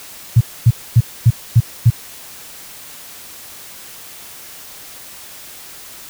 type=tone bursts; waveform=sine; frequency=116.2 Hz; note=A#2; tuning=5 cents flat; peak=-4 dBFS; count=6; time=0.36-1.904 s; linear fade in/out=10 ms; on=49 ms; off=250 ms; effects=white hiss -36 dBFS RMS until 6.09 s